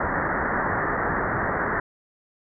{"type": "low-pass noise", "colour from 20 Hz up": "white", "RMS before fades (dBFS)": -25, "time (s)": [0, 1.8], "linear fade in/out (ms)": 5, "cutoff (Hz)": 1900, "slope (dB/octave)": 96, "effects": []}